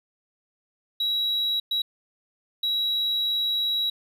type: tone bursts at uneven times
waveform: triangle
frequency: 3879 Hz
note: B7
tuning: 32 cents flat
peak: -20 dBFS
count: 3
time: 1-1.6 / 1.71-1.82 / 2.63-3.9 s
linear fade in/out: 5 ms
effects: tanh soft clip ceiling -17 dBFS